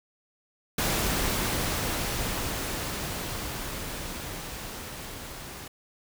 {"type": "noise with level ramp", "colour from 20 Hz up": "pink", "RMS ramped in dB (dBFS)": [-26, -41], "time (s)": [0.78, 5.68], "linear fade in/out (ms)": 5, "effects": []}